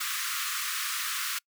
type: high-pass noise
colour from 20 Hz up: pink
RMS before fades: -32 dBFS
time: 0-1.39 s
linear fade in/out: 10 ms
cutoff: 1100 Hz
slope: 96 dB/octave
effects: noise-tail reverb RT60 0.1 s tail -26 dB re dry